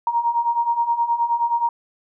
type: beating tone pair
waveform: sine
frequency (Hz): 932.3 / 941.8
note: A#5 / A#5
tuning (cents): 0 / +18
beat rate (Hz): 9.5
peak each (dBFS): -23 / -19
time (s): 0.07-1.69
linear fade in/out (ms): 2
effects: none